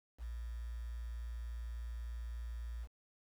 sine tone with quantisation, 58.27 Hz, A#1, in tune, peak -40 dBFS, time 0.18-2.88 s, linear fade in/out 50 ms, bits 10, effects none

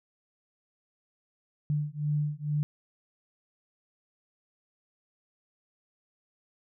sine beating tone pair, 147.5 / 149.7 Hz, D3 / D3, +8 / +33 cents, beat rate 2.2 Hz, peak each -30 / -30 dBFS, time 1.7-2.63 s, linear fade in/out 0 ms, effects none

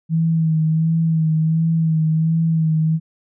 sine tone with vibrato, 160.7 Hz, E3, 44 cents flat, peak -14 dBFS, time 0.09-3 s, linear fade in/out 50 ms, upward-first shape sine, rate 1.4 Hz, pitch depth 34 cents each way, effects none

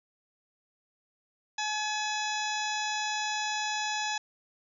harmonic tone with a mistuned harmonic, 850 Hz, G#5, 40 cents sharp, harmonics 1 / 2 / 3 / 4 / 5 / 6 / 7 / 8, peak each -33 / -36 / -38 / -39 / -40 / -41 / -41 / -42 dBFS, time 1.58-4.18 s, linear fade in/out 5 ms, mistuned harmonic 5, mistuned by -110 cents, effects none

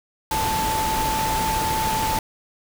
sine tone in noise, 880 Hz, A5, in tune, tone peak -22 dBFS, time 0.31-2.19 s, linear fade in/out 2 ms, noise pink, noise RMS -26 dBFS, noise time 0.31-2.19 s, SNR +1 dB, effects none

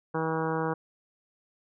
harmonic tone, 160.6 Hz, E3, 45 cents flat, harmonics 1 / 2 / 3 / 4 / 5 / 6 / 7 / 8 / 9 / 10, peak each -33 / -34 / -31 / -43 / -36 / -36 / -38 / -42 / -39 / -46 dBFS, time 0.14-0.74 s, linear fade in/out 10 ms, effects none

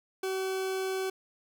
40% pulse tone, 380 Hz, F#4, 46 cents sharp, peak -29 dBFS, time 0.23-1.1 s, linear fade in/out 5 ms, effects none

